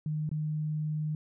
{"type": "tone with dropouts", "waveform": "sine", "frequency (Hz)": 153.2, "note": "D#3", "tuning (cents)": -27, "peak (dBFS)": -29, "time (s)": [0.06, 1.15], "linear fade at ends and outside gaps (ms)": 2, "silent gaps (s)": [0.292, 0.314], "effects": []}